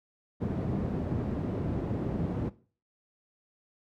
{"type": "low-pass noise", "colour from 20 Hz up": "white", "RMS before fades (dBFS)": -31, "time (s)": [0.4, 2.5], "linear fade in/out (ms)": 20, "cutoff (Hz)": 250, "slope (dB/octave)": 12, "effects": ["noise-tail reverb RT60 0.4 s tail -18 dB re dry", "high-pass 60 Hz 12 dB/octave"]}